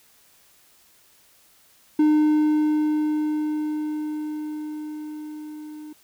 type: tone with level ramp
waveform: triangle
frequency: 304.2 Hz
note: D#4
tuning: 39 cents flat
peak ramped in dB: -12 to -34 dBFS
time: 1.99-5.93 s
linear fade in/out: 5 ms
effects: white hiss -57 dBFS RMS until 6.03 s